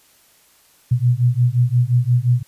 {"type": "beating tone pair", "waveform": "sine", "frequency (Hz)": [119.9, 125.6], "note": ["A#2", "B2"], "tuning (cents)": [49, 30], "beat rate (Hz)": 5.7, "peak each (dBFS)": -16, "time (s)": [0.91, 2.43], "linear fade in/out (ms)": 10, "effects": ["white hiss -54 dBFS RMS until 2.47 s", "resampled to 32000 Hz"]}